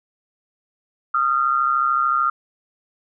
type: tone pair together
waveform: sine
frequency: 1232 / 1365.5 Hz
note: D#6 / F6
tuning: -17 / -39 cents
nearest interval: major second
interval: 178 cents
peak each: -19 / -19 dBFS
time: 1.14-2.3 s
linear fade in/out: 5 ms
effects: none